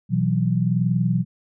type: chord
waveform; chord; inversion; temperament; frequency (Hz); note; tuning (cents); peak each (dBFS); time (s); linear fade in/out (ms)
sine; B suspended fourth; none; just; 123.47 / 164.63 / 185.21; B2 / E3 / F#3; 0 / -2 / +2; -22 / -22 / -22; 0.09-1.25; 50
effects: none